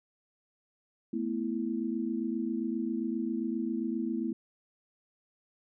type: chord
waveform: sine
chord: A suspended second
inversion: none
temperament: just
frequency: 220 / 247.5 / 330 Hz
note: A3 / B3 / E4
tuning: 0 / +4 / +2 cents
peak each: -34 dBFS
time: 1.13-4.33 s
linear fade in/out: 5 ms
effects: none